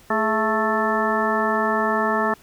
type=harmonic tone with a mistuned harmonic; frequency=220 Hz; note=A3; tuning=in tune; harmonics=1 / 2 / 3 / 4 / 5 / 6 / 8; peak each=-26 / -26 / -26 / -26 / -26 / -26 / -26 dBFS; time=0.1-2.34 s; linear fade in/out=5 ms; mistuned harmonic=2; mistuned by=-71 cents; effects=pink hiss -51 dBFS RMS until 2.42 s